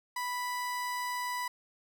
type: tone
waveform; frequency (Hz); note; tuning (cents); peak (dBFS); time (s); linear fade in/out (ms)
30% pulse; 987.8; B5; 0; -30; 0.16-1.48; 5
effects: none